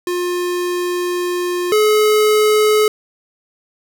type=tone pair in turn; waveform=square; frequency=355.2 / 426.3 Hz; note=F4 / G#4; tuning=+29 / +45 cents; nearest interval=minor third; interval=316 cents; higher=second; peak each=-18 / -11 dBFS; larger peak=second; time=0.07-1.72 / 1.72-2.88 s; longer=first; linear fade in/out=2 ms; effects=none